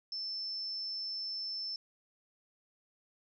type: tone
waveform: sine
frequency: 5300 Hz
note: E8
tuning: 9 cents sharp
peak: -36 dBFS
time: 0.12-1.76 s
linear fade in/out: 2 ms
effects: none